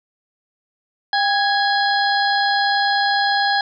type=harmonic tone with a mistuned harmonic; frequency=830.6 Hz; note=G#5; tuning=in tune; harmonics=1 / 2 / 4 / 5 / 6; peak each=-18 / -20 / -27 / -24 / -29 dBFS; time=1.13-3.61 s; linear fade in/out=2 ms; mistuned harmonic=1; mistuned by=-66 cents; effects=none